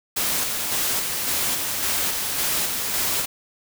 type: noise with tremolo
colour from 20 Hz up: white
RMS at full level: -23 dBFS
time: 0.16-3.26 s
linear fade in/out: 10 ms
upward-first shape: square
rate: 1.8 Hz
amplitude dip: 30%
effects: none